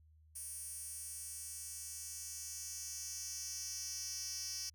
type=tone with high-pass filter sweep; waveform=10% pulse; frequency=380 Hz; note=F#4; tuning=46 cents sharp; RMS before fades=-45 dBFS; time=0.35-4.7 s; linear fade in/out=10 ms; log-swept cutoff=9200 to 5300 Hz; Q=3.3; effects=added 78 Hz sine -62 dBFS peak until 4.74 s